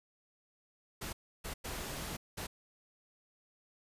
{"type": "noise bursts at uneven times", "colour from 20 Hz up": "pink", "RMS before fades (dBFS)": -41, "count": 4, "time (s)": [[1.01, 1.13], [1.44, 1.54], [1.64, 2.17], [2.37, 2.47]], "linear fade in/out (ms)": 10, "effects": ["resampled to 32000 Hz"]}